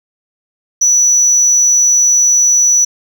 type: tone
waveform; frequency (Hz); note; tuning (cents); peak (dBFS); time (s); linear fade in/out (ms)
sine; 5920; F#8; 0; -4; 0.81-2.85; 10
effects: tanh soft clip ceiling -6 dBFS + 7-bit

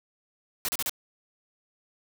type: noise bursts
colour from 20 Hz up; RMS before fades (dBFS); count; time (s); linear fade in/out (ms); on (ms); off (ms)
white; -29; 4; 0.65-0.895; 0; 35; 35
effects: none

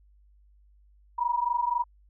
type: tone pair together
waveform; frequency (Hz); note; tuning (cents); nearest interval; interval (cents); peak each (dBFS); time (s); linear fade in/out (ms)
sine; 950.1 / 974; A#5 / B5; +33 / -24; unison; 43; -27; 1.18-1.84; 10
effects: added 50 Hz sine -56 dBFS peak until 2.09 s

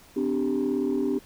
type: chord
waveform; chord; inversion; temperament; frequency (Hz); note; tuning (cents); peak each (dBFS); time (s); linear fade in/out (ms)
sine; C suspended second; none; equal with one note detuned; 255.9 / 293.7 / 392; C4 / D4 / G4; -38 / 0 / 0; -26; 0.16-1.19; 10
effects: tanh soft clip ceiling -18 dBFS + pink hiss -53 dBFS RMS until 1.25 s

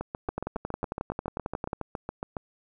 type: two click trains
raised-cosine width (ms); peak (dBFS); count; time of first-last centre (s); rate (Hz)
1; -16 / -18; 17 / 18; 0.29-1.731 / 0.01-2.368; 11.1 / 7.21
effects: none

